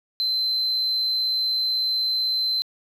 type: tone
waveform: sine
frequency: 4079 Hz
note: C8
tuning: 45 cents flat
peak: -19 dBFS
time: 0.2-2.62 s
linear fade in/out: 0 ms
effects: tanh soft clip ceiling -18 dBFS + 9-bit